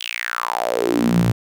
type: tone with high-pass filter sweep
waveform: sawtooth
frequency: 59 Hz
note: A#1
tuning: 22 cents sharp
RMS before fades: -20 dBFS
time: 0-1.32 s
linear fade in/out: 10 ms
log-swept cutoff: 3300 to 120 Hz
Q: 5.9
effects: none